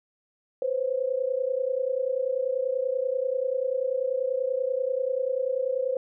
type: tone pair together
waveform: sine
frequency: 503.7 / 534 Hz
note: B4 / C5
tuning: +34 / +35 cents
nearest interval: minor second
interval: 101 cents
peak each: -27 dBFS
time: 0.62-5.97 s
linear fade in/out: 2 ms
effects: none